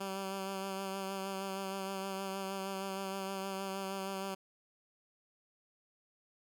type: tone with vibrato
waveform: 10% pulse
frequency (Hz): 193.4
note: G3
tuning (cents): -23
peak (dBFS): -29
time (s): 0-4.35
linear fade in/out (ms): 10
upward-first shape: sine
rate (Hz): 6.4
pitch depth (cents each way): 22
effects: none